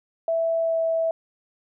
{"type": "tone with pitch glide", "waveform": "sine", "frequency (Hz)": [659.3, 654.7], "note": ["E5", "E5"], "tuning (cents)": [0, -12], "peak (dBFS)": -20, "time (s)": [0.28, 1.11], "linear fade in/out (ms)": 2, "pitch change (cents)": -12, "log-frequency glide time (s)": [0.61, 0.78], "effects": []}